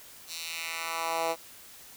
10% pulse tone with high-pass filter sweep, 164.81 Hz, E3, in tune, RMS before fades -33 dBFS, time 0.27-1.36 s, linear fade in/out 50 ms, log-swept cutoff 4600 to 530 Hz, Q 1.5, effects white hiss -50 dBFS RMS until 1.96 s

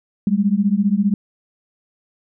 sine beating tone pair, 194.7 / 209.7 Hz, G3 / G#3, -12 / +17 cents, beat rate 15 Hz, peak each -17 dBFS, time 0.27-1.14 s, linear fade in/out 2 ms, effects none

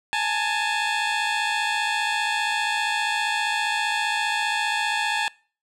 15% pulse tone pair together, 837 / 892.1 Hz, G#5 / A5, +13 / +24 cents, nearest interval minor second, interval 111 cents, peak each -18 / -19 dBFS, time 0.13-5.28 s, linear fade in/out 0 ms, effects noise-tail reverb RT60 0.4 s tail -24 dB re dry + low-pass 7000 Hz 12 dB/octave

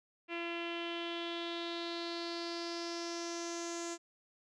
sawtooth tone with low-pass filter sweep, 340 Hz, F4, 46 cents flat, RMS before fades -40 dBFS, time 0.28-3.98 s, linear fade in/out 50 ms, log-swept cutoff 2600 to 7000 Hz, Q 5.1, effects none

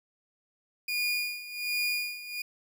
30% pulse tone with tremolo, 2436 Hz, D#7, 37 cents flat, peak -24 dBFS, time 0.88-2.42 s, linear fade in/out 5 ms, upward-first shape sine, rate 1.3 Hz, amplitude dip 80%, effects none

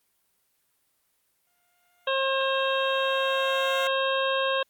15% pulse tone with exponential growth, 706 Hz, F5, 19 cents sharp, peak -26 dBFS, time 1.47-3.87 s, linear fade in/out 0 ms, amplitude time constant 520 ms
harmonic tone, 536 Hz, C5, 42 cents sharp, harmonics 1 / 2 / 3 / 5 / 6 / 7, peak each -26 / -29 / -31 / -33 / -34 / -34 dBFS, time 2.07-4.63 s, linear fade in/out 5 ms
effects white hiss -71 dBFS RMS until 4.69 s + Opus 32 kbps

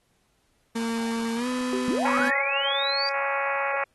35% pulse tone with pitch glide, 229.3 to 251.5 Hz, A#3 to B3, -28 to +32 cents, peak -24 dBFS, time 0.75-2.3 s, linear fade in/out 10 ms, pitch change +160 cents, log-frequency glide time 1.35-1.47 s
sine tone with exponential decay, 384.4 Hz, G4, 34 cents flat, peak -24 dBFS, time 1.73-2.11 s, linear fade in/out 1 ms, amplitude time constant 81 ms
sine linear sweep, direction up, 185 to 4751 Hz, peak -25 dBFS, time 1.88-3.09 s, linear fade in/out 0 ms
harmonic tone, 277.2 Hz, C#4, in tune, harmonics 2 / 3 / 4 / 5 / 6 / 7 / 8 / 9, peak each -30 / -32 / -33 / -34 / -35 / -35 / -36 / -37 dBFS, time 2.05-3.84 s, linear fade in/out 2 ms
effects pink hiss -69 dBFS RMS until 3.94 s + AAC 32 kbps

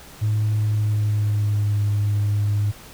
sine tone with pitch glide, 106.9 to 103.2 Hz, A2 to G#2, -49 to -10 cents, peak -16 dBFS, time 0.21-2.72 s, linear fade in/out 20 ms, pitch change -61 cents, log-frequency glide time 0.54-1.79 s, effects tanh soft clip ceiling -15 dBFS + pink hiss -43 dBFS RMS until 2.93 s

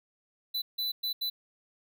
square tone bursts at uneven times, 3993 Hz, B7, 18 cents sharp, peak -30 dBFS, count 4, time 0.54-0.62 / 0.78-0.92 / 1.03-1.13 / 1.21-1.3 s, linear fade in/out 10 ms, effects none

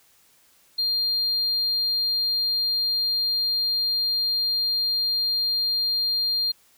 sine tone, 4200 Hz, C8, 6 cents sharp, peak -19 dBFS, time 0.78-6.52 s, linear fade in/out 10 ms, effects tanh soft clip ceiling -19 dBFS + white hiss -59 dBFS RMS until 6.77 s

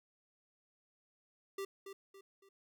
square tone with echo, 392 Hz, G4, in tune, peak -39 dBFS, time 1.58-1.65 s, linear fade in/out 5 ms, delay 280 ms, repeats 3, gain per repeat -8 dB, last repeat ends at 2.49 s, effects none

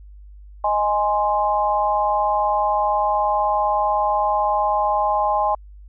sine chord, Ab major, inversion second, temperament equal, 622.3 / 830.6 / 1046.5 Hz, Eb5 / Ab5 / C6, 0 / 0 / 0 cents, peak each -23 / -19 / -22 dBFS, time 0.64-5.55 s, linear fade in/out 5 ms, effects added 50 Hz sine -39 dBFS peak until 5.88 s

